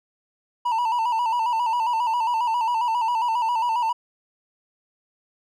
triangle tone with vibrato, 932.3 Hz, A#5, in tune, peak -18 dBFS, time 0.65-3.93 s, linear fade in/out 10 ms, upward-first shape square, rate 7.4 Hz, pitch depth 70 cents each way, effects none

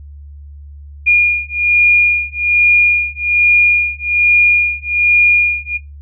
sine beating tone pair, 2425 / 2426.2 Hz, D#7 / D#7, -45 / -44 cents, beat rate 1.2 Hz, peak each -12 dBFS, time 1.06-5.78 s, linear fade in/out 20 ms, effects noise-tail reverb RT60 0.2 s tail -17 dB re dry + added 72 Hz sine -31 dBFS peak until 6.01 s

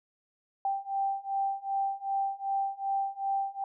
sine beating tone pair, 784 / 786.6 Hz, G5 / G5, 0 / +6 cents, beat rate 2.6 Hz, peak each -32 / -31 dBFS, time 0.65-3.64 s, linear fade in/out 2 ms, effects none

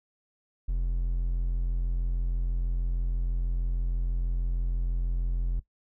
triangle tone, 43.12 Hz, F1, 21 cents flat, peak -23 dBFS, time 0.68-5.6 s, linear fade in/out 10 ms, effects noise-tail reverb RT60 0.1 s tail -17 dB re dry

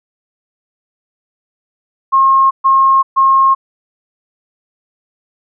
sine tone bursts, 1075 Hz, C6, 47 cents sharp, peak -6 dBFS, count 3, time 2.12-3.55 s, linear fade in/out 20 ms, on 390 ms, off 130 ms, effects none

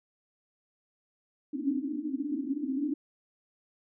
pink band-pass noise, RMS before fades -32 dBFS, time 1.53-2.94 s, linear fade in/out 10 ms, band 260 to 300 Hz, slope 96 dB/octave, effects none

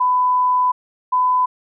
sine tone pair in turn, 1000 / 1004.1 Hz, B5 / B5, +21 / +28 cents, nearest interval unison, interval 7 cents, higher second, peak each -13 dBFS, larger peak neither, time 0-0.72 / 1.12-1.46 s, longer first, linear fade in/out 10 ms, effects none

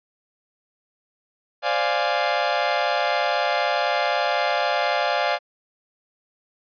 sawtooth chord, D half-diminished seventh, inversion third, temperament equal, 523.3 / 587.3 / 698.5 / 830.6 Hz, C5 / D5 / F5 / Ab5, 0 / 0 / 0 / 0 cents, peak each -25 / -21 / -20 / -22 dBFS, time 1.62-5.39 s, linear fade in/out 50 ms, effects resampled to 11025 Hz

